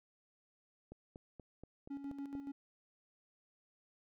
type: click train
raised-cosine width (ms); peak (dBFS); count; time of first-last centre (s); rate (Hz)
2; -37; 7; 0.92-2.352; 4.19
type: tone with tremolo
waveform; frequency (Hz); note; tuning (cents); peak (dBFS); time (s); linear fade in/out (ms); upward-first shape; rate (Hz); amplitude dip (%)
triangle; 279.3; C#4; +13; -38; 1.9-2.52; 10; square; 7; 55
effects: none